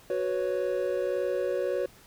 triangle chord, F# suspended fourth, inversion none, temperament just, 370 / 493.3 / 555 Hz, F#4 / B4 / C#5, 0 / -2 / +2 cents, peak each -29 / -29 / -28 dBFS, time 0.1-1.86 s, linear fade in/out 2 ms, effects pink hiss -55 dBFS RMS until 2.06 s

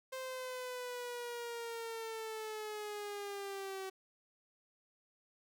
sawtooth linear sweep, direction down, 523.3 to 380 Hz, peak -37 dBFS, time 0.12-3.9 s, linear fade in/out 10 ms, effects none

